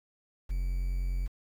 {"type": "tone with quantisation", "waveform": "triangle", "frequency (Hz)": 44.95, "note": "F#1", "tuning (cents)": -49, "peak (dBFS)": -26, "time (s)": [0.49, 1.28], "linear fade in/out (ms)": 20, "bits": 9, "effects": []}